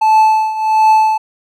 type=tone with tremolo; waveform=triangle; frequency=872 Hz; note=A5; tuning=16 cents flat; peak=-3 dBFS; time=0.01-1.18 s; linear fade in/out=10 ms; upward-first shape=triangle; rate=1.4 Hz; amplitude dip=80%; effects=none